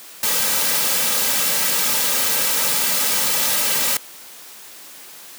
white noise with comb filter, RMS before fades -19 dBFS, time 0.23-3.97 s, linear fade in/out 2 ms, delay 2.8 ms, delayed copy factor -0.65, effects white hiss -40 dBFS RMS until 5.38 s + high-pass 200 Hz 12 dB/octave

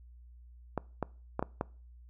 clicks, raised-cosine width 1 ms, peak -17 dBFS, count 5, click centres 0.777 / 1.027 / 1.394 / 1.426 / 1.611 s, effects noise-tail reverb RT60 0.4 s tail -23 dB re dry + added 60 Hz sine -51 dBFS peak until 2.09 s

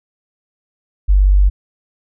sine tone, 48.44 Hz, G1, 20 cents flat, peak -7 dBFS, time 1.08-1.5 s, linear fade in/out 20 ms, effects none

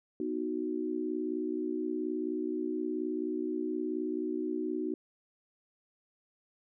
sine chord, B major, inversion none, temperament equal, 246.9 / 311.1 / 370 Hz, B3 / D#4 / F#4, 0 / 0 / 0 cents, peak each -38 / -34 / -35 dBFS, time 0.2-4.94 s, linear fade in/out 2 ms, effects none

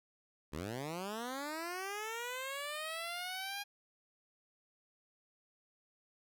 10% pulse linear sweep, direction up, 67.5 to 818 Hz, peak -31 dBFS, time 0.52-3.64 s, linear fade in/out 20 ms, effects none

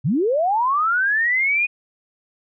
sine linear sweep, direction up, 110 to 2489 Hz, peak -16 dBFS, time 0.04-1.67 s, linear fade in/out 20 ms, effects none

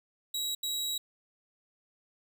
sawtooth tone bursts at uneven times, 3863 Hz, B7, 39 cents flat, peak -28 dBFS, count 2, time 0.34-0.55 / 0.63-0.98 s, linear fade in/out 5 ms, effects none

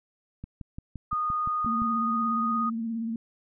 click train, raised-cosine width 5 ms, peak -25 dBFS, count 9, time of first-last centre 0.44-1.819 s, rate 5.8 Hz
sine tone with pitch glide, 1232 to 1240.6 Hz, D#6 to D#6, -17 to -5 cents, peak -25 dBFS, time 1.11-2.7 s, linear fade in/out 10 ms, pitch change +12 cents, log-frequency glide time 1.36-2.4 s
sine tone with vibrato, 227.5 Hz, A#3, 42 cents flat, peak -28 dBFS, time 1.66-3.16 s, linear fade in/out 2 ms, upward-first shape sine, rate 17 Hz, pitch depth 38 cents each way
effects none

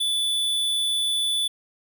square tone, 3473 Hz, A7, 23 cents flat, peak -22 dBFS, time 0-1.48 s, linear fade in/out 10 ms, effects none

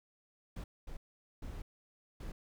brown noise bursts at uneven times, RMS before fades -43 dBFS, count 4, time 0.56-0.64 / 0.87-0.97 / 1.42-1.62 / 2.2-2.32 s, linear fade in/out 5 ms, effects none

